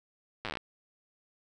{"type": "slowing click train", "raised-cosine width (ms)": 0.3, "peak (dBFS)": -19, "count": 11, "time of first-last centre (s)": [0.45, 0.572], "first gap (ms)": 8, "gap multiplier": 1.09, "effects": []}